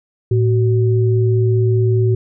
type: tone pair together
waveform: sine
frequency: 111.9 / 376.4 Hz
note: A2 / F#4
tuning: +30 / +30 cents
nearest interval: octave + major sixth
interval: 2100 cents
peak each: -12 / -18 dBFS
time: 0.31-2.15 s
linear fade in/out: 5 ms
effects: none